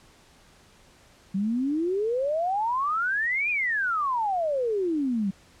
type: exponential two-way sweep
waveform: sine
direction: up then down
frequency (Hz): 186.6 to 2489 to 186.6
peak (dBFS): -23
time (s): 1.34-5.31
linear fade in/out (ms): 10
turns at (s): 3.5
effects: pink hiss -56 dBFS RMS until 5.6 s + low-pass 9000 Hz 12 dB/octave